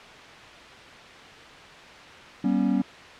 triangle tone cluster, 193.4 / 240.8 / 276.5 Hz, G3 / B3 / C#4, -23 / -44 / -4 cents, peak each -23 dBFS, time 2.44-2.82 s, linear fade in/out 5 ms, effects white hiss -44 dBFS RMS until 3.19 s + low-pass 3000 Hz 12 dB/octave

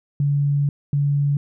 sine tone pair in turn, 142.9 / 142.9 Hz, D3 / D3, -47 / -47 cents, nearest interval unison, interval 0 cents, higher neither, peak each -16 dBFS, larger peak neither, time 0.2-0.69 / 0.93-1.37 s, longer first, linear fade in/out 2 ms, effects none

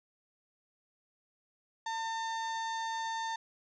35% pulse tone, 902 Hz, A5, 43 cents sharp, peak -32 dBFS, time 1.86-3.36 s, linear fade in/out 5 ms, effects resampled to 16000 Hz + 11-bit

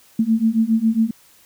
sine beating tone pair, 220 / 227.3 Hz, A3 / A#3, 0 / -43 cents, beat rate 7.3 Hz, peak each -18 / -17 dBFS, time 0.19-1.11 s, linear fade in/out 5 ms, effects white hiss -52 dBFS RMS until 1.45 s

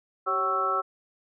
sine tone cluster, 385.6 / 552 / 759 / 1111 / 1321 Hz, G4 / C#5 / F#5 / C#6 / E6, -28 / -7 / +44 / +4 / +3 cents, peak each -34 / -34 / -34 / -31 / -25 dBFS, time 0.26-0.82 s, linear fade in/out 20 ms, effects none

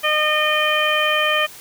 harmonic tone with a mistuned harmonic, 610 Hz, D#5, 34 cents flat, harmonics 1 / 2 / 3 / 4 / 5, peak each -22 / -22 / -22 / -22 / -22 dBFS, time 0.03-1.47 s, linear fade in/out 20 ms, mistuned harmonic 5, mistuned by +20 cents, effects white hiss -40 dBFS RMS until 1.6 s

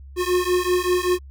square beating tone pair, 357.9 / 363.1 Hz, F4 / F#4, +42 / -33 cents, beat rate 5.2 Hz, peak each -22 dBFS, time 0.16-1.19 s, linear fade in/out 50 ms, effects added 68 Hz sine -38 dBFS peak until 1.3 s

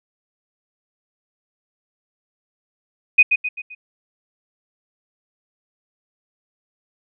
sine tone with echo, 2495 Hz, D#7, 4 cents sharp, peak -6 dBFS, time 3.18-3.23 s, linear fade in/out 10 ms, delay 130 ms, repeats 4, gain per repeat -7 dB, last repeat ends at 3.75 s, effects none

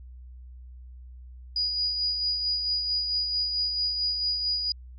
sine tone with tremolo, 4908 Hz, D#8, 25 cents flat, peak -23 dBFS, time 1.56-4.72 s, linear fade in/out 2 ms, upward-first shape sine, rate 4.5 Hz, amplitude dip 40%, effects added 62 Hz sine -42 dBFS peak until 4.98 s

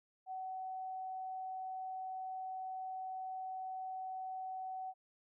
sine tone, 753 Hz, F#5, 30 cents sharp, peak -40 dBFS, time 0.26-4.94 s, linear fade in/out 50 ms, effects none

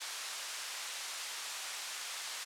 white band-pass noise, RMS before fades -42 dBFS, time 0-2.45 s, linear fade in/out 20 ms, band 860 to 7400 Hz, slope 12 dB/octave, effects low-pass 12000 Hz 12 dB/octave

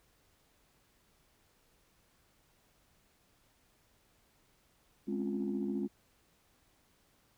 sine chord, Db major seventh, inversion second, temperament equal with one note detuned, 207.7 / 261.6 / 275.9 / 349.2 Hz, Ab3 / C4 / Db4 / F4, 0 / 0 / -8 / 0 cents, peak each -35 / -39 / -39 / -38 dBFS, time 5.07-5.88 s, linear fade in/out 20 ms, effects tanh soft clip ceiling -25 dBFS + pink hiss -70 dBFS RMS until 7.37 s

